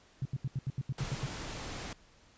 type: tone bursts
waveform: sine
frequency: 132.4 Hz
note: C3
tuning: 21 cents sharp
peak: -30 dBFS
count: 10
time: 0.22-1.261 s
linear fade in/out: 2 ms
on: 33 ms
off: 79 ms
type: noise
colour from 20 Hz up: pink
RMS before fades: -41 dBFS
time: 0.98-1.93 s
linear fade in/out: 2 ms
effects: pink hiss -62 dBFS RMS until 2.37 s + resampled to 16000 Hz